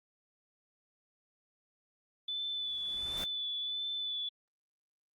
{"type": "tone with vibrato", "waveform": "sine", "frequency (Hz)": 3487, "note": "A7", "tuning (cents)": -16, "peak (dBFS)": -34, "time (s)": [2.28, 4.29], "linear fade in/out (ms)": 5, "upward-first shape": "sine", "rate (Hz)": 1.4, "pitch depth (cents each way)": 21}
{"type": "noise with exponential growth", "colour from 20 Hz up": "pink", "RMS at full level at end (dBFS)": -41, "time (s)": [2.41, 3.24], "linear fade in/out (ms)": 0, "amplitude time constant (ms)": 180}
{"effects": ["Opus 32 kbps"]}